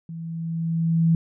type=tone with level ramp; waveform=sine; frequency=164.81 Hz; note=E3; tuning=in tune; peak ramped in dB=-32 to -14 dBFS; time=0.09-1.15 s; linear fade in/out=2 ms; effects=none